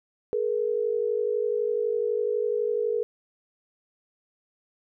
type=tone pair together; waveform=sine; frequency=424.5 / 476.5 Hz; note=G#4 / A#4; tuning=+38 / +38 cents; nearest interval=major second; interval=200 cents; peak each=-26 dBFS; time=0.33-3.03 s; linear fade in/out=0 ms; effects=none